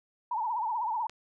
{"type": "tone with vibrato", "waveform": "sine", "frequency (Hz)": 917, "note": "A#5", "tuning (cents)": -29, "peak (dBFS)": -28, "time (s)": [0.31, 1.07], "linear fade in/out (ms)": 5, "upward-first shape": "triangle", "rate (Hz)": 16, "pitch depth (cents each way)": 160}
{"type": "click", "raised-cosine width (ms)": 0.2, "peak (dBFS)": -27, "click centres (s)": 1.096}
{"effects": []}